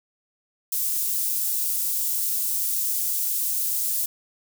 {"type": "high-pass noise", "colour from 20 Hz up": "white", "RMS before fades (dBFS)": -25, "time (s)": [0.72, 4.06], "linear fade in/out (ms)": 5, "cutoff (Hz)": 8500, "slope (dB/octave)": 12, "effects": []}